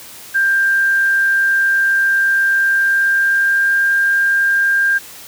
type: tone with pitch glide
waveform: sine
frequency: 1587 to 1598 Hz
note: G6 to G6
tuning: +21 to +33 cents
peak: -11 dBFS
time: 0.34-4.99 s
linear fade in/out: 20 ms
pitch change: +12 cents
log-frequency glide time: 2.59-3.89 s
effects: white hiss -36 dBFS RMS until 5.27 s + high-pass 60 Hz 12 dB/octave